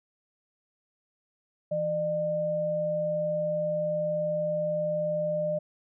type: tone pair together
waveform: sine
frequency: 164.81 / 603.5 Hz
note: E3 / D5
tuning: 0 / +47 cents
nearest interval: octave + minor seventh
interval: 2247 cents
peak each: -35 / -26 dBFS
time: 1.71-5.59 s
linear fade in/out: 10 ms
effects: none